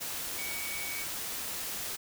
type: tone in noise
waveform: sine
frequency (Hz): 2253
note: C#7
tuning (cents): +28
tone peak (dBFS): -39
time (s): 0.37-1.05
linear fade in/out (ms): 20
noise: white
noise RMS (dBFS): -37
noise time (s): 0-1.97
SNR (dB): -5
effects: none